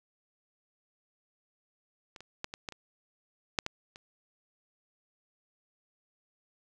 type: clicks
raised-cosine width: 0.2 ms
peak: -29 / -30 / -17 / -22 / -19 / -29 / -9 / -16 / -30 dBFS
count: 9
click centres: 2.162 / 2.206 / 2.444 / 2.539 / 2.688 / 2.723 / 3.588 / 3.664 / 3.959 s
effects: none

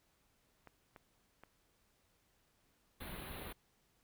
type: clicks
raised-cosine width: 0.5 ms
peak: -39 dBFS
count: 3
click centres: 0.673 / 0.962 / 1.436 s
type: band-stop noise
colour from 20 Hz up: pink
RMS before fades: -47 dBFS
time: 3-3.53 s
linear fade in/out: 10 ms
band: 4200 to 9600 Hz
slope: 96 dB/octave
effects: pink hiss -75 dBFS RMS until 4.03 s

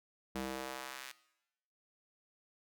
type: tone with high-pass filter sweep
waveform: square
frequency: 65.6 Hz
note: C2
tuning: 5 cents sharp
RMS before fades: -43 dBFS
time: 0.35-1.12 s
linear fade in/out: 5 ms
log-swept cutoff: 200 to 2100 Hz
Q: 0.88
effects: noise-tail reverb RT60 0.9 s tail -18 dB re dry

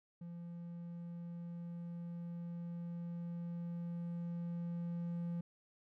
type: tone with level ramp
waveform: triangle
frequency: 171.5 Hz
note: F3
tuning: 31 cents flat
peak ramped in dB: -43 to -35 dBFS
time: 0.21-5.41 s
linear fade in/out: 5 ms
effects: none

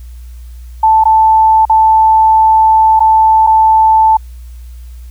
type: tone with dropouts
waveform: sine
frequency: 880 Hz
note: A5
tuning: in tune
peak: -4 dBFS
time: 0.83-4.17 s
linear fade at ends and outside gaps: 5 ms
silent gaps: 1.039-1.054 / 1.653-1.696 / 2.994-3.004 / 3.467-3.471 s
effects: added 60 Hz sine -27 dBFS peak until 5.1 s + white hiss -49 dBFS RMS until 5.1 s

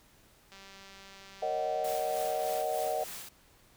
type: click train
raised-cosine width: 0.2 ms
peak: -34 dBFS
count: 410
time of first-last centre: 0.52-2.617 s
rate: 195 Hz
type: chord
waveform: sine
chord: D# minor seventh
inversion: second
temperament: equal with one note detuned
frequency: 466.2 / 554.4 / 622.3 / 748.6 Hz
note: A#4 / C#5 / D#5 / F#5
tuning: 0 / 0 / 0 / +20 cents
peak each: -38 / -38 / -33 / -33 dBFS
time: 1.42-3.04 s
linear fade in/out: 5 ms
type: noise with tremolo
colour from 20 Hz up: white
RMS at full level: -42 dBFS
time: 1.84-3.29 s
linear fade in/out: 5 ms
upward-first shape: sine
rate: 3.3 Hz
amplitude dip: 45%
effects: pink hiss -62 dBFS RMS until 3.76 s

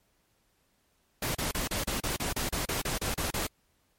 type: noise bursts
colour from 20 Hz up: pink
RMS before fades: -31 dBFS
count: 14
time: 1.22-3.469 s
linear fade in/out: 5 ms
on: 130 ms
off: 33 ms
effects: pink hiss -71 dBFS RMS until 3.98 s + MP3 64 kbps

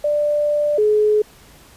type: tone pair in turn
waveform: sine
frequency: 591 / 423.9 Hz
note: D5 / G#4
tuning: +11 / +35 cents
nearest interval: tritone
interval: 576 cents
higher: first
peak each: -15 / -12 dBFS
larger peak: second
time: 0.04-0.78 / 0.78-1.22 s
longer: first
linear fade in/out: 5 ms
effects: pink hiss -47 dBFS RMS until 1.76 s + resampled to 32000 Hz

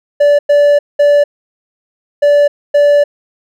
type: tone bursts at uneven times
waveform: triangle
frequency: 580 Hz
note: D5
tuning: 22 cents flat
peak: -3 dBFS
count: 5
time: 0.2-0.39 / 0.49-0.79 / 0.99-1.24 / 2.22-2.48 / 2.74-3.04 s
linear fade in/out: 10 ms
effects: none

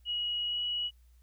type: tone with pitch glide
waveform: sine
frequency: 2905 to 2924 Hz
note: F#7 to F#7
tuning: -32 to -21 cents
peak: -30 dBFS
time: 0.05-0.91 s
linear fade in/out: 50 ms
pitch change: +11 cents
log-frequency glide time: 0.47-0.58 s
effects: added 60 Hz sine -57 dBFS peak until 1.22 s + white hiss -74 dBFS RMS until 1.22 s

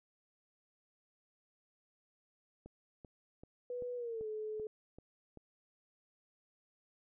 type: click train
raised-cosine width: 2 ms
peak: -38 dBFS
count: 8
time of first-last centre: 2.66-5.373 s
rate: 2.58 Hz
type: tone with pitch glide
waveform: sine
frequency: 491.5 to 430.4 Hz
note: B4 to A4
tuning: -8 to -38 cents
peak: -38 dBFS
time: 3.7-4.67 s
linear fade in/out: 2 ms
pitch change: -230 cents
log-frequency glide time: 3.96-4.27 s
effects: none

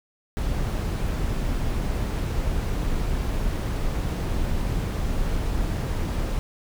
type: noise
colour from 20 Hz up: brown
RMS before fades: -25 dBFS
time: 0.37-6.39 s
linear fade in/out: 0 ms
effects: none

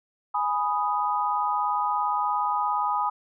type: chord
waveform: sine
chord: G# minor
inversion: none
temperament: equal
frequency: 830.6 / 987.8 / 1244.5 Hz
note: G#5 / B5 / D#6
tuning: 0 / 0 / 0 cents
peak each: -27 dBFS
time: 0.34-3.1 s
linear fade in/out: 10 ms
effects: none

